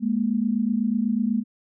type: tone pair together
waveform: sine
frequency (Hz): 209.6 / 237.7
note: G#3 / A#3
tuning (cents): +16 / +34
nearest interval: major second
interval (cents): 218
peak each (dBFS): -23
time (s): 0-1.44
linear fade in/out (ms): 50
effects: none